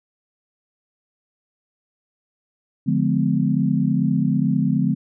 sine chord, D diminished seventh, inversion none, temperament just, 146.83 / 176.2 / 211.4 / 253.7 Hz, D3 / F3 / Ab3 / Cb4, 0 / +16 / +31 / +47 cents, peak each -22 dBFS, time 2.86-4.95 s, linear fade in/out 20 ms, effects none

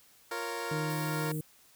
15% pulse chord, Bb minor, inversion second, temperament equal with one note detuned, 349.2 / 464.8 / 554.4 Hz, F4 / Bb4 / Db5, 0 / -5 / 0 cents, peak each -34 / -30 / -35 dBFS, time 0.31-1.32 s, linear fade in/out 5 ms
harmonic tone, 154.5 Hz, D#3, 12 cents flat, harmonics 1 / 2 / 3, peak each -33 / -39 / -43 dBFS, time 0.71-1.41 s, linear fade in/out 5 ms
white high-pass noise, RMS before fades -46 dBFS, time 0.9-1.41 s, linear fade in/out 0 ms, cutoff 7800 Hz, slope 48 dB/octave
effects white hiss -61 dBFS RMS until 1.75 s

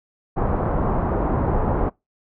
pink low-pass noise, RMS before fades -21 dBFS, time 0.36-1.9 s, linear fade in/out 20 ms, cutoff 1100 Hz, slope 24 dB/octave, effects noise-tail reverb RT60 0.2 s tail -23 dB re dry

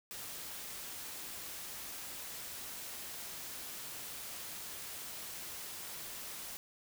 white noise, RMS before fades -45 dBFS, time 0.11-6.57 s, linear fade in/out 0 ms, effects none

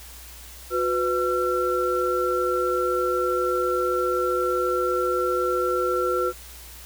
sine tone cluster, 363 / 498.1 / 1354 Hz, F#4 / B4 / E6, -33 / +15 / +46 cents, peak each -25 dBFS, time 0.7-6.33 s, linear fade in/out 50 ms, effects added 60 Hz sine -44 dBFS peak until 6.85 s + white hiss -44 dBFS RMS until 6.85 s

